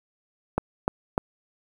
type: click train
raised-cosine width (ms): 1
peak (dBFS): -8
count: 3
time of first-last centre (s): 0.58-1.179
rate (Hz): 3.34
effects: 7-bit